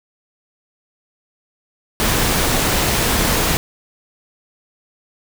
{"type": "noise", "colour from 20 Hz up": "pink", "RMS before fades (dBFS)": -17, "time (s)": [2, 3.57], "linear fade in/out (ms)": 0, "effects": []}